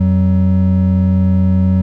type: tone pair together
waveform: triangle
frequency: 88.64 / 187.6 Hz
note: F2 / F#3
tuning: +26 / +24 cents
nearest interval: octave + minor second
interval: 1298 cents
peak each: -10 dBFS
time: 0-1.82 s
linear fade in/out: 10 ms
effects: none